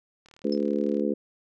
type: click train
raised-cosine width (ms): 0.2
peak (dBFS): -35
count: 29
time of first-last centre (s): 0.26-0.997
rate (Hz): 38
type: harmonic tone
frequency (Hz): 72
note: D2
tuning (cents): -34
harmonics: 3 / 4 / 5 / 6 / 7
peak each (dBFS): -28 / -29 / -30 / -31 / -31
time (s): 0.44-1.14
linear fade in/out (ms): 10
type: tone with exponential decay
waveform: sine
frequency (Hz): 5250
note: E8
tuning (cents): -8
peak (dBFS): -31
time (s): 0.52-0.59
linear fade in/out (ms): 5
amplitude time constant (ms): 15
effects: none